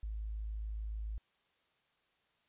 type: tone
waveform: sine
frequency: 53.5 Hz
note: A1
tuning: 48 cents flat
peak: -37 dBFS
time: 0.03-1.18 s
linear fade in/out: 0 ms
effects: white hiss -75 dBFS RMS until 2.48 s + resampled to 8000 Hz